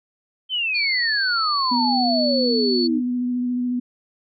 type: exponential sweep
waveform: sine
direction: down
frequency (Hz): 3136 to 290.8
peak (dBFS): -20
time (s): 0.49-3.02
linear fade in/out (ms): 50
type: tone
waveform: sine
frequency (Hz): 4438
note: C#8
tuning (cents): +1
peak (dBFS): -22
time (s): 0.74-2.88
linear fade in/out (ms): 20
type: tone with vibrato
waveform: sine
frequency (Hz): 246.9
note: B3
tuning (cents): 0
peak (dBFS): -20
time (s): 1.71-3.8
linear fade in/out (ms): 10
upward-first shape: sine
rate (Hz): 14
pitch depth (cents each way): 15
effects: none